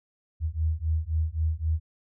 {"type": "beating tone pair", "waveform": "sine", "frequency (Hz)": [77.78, 81.58], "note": ["D#2", "E2"], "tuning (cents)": [0, -17], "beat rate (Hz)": 3.8, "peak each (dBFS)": -27, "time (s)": [0.4, 1.8], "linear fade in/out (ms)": 50, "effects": []}